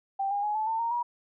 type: tone with pitch steps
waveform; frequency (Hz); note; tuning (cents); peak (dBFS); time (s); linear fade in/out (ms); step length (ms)
sine; 784 / 810.7 / 838.3 / 866.9 / 896.4 / 927 / 958.5; G5 / G#5 / G#5 / A5 / A5 / A#5 / A#5; 0 / -42 / +16 / -26 / +32 / -10 / +48; -26; 0.19-1.03; 10; 120
effects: none